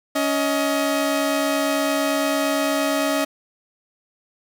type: tone pair together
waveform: sawtooth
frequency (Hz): 280.6 / 630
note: C#4 / D#5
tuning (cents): +21 / +21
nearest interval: octave + major second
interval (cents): 1400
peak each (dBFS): -18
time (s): 0.15-3.25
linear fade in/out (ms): 10
effects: none